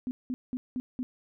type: tone bursts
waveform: sine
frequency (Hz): 252.3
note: B3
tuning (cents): +37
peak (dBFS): -29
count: 5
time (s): 0.07-1.03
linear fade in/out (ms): 0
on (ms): 40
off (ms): 190
effects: none